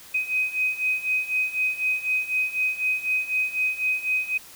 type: beating tone pair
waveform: sine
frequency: 2513 / 2517 Hz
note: D#7 / D#7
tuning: +17 / +19 cents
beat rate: 4 Hz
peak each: -27 / -24 dBFS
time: 0.14-4.38 s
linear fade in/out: 10 ms
effects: white hiss -46 dBFS RMS until 4.55 s